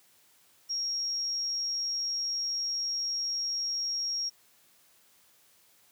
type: tone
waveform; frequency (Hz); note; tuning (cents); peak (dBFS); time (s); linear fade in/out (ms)
sine; 5588; F8; 0; -29; 0.69-4.3; 20
effects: white hiss -63 dBFS RMS until 5.91 s + high-pass 80 Hz 12 dB/octave